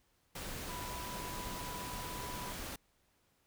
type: tone in noise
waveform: sine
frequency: 987.8 Hz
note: B5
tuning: in tune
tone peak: -45 dBFS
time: 0.69-2.52 s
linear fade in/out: 5 ms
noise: pink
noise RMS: -43 dBFS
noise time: 0.35-2.76 s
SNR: -5 dB
effects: pink hiss -74 dBFS RMS until 3.46 s